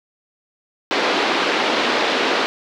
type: band-pass noise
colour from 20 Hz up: pink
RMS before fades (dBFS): -19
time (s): 0.91-2.46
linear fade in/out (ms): 0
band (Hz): 290 to 4300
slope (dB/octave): 24
effects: none